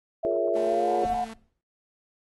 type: tone with pitch glide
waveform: sine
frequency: 659.3 to 723.1 Hz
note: E5 to F#5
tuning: 0 to -40 cents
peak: -25 dBFS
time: 0.23-1.25 s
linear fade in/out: 10 ms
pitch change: +160 cents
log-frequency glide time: 0.62-0.94 s
type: chord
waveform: sine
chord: Bb minor seventh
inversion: second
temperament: equal with one note detuned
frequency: 349.2 / 415.3 / 466.2 / 561.8 Hz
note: F4 / Ab4 / Bb4 / Db5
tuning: 0 / 0 / 0 / +23 cents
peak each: -30 dBFS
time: 0.25-1.05 s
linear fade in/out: 0 ms
type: tone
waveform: sawtooth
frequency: 223.5 Hz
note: A3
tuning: 27 cents sharp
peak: -34 dBFS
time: 0.55-1.34 s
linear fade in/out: 10 ms
type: noise with exponential decay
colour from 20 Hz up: brown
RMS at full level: -38 dBFS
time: 1.05-1.61 s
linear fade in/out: 0 ms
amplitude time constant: 120 ms
effects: noise-tail reverb RT60 0.4 s tail -23 dB re dry + AAC 32 kbps